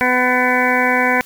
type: harmonic tone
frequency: 250.8 Hz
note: B3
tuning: 27 cents sharp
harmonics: 1 / 2 / 3 / 4 / 6 / 7 / 8 / 9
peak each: -21 / -21 / -21 / -21 / -21 / -21 / -21 / -21 dBFS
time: 0.01-1.21 s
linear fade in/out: 0 ms
effects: white hiss -42 dBFS RMS until 1.25 s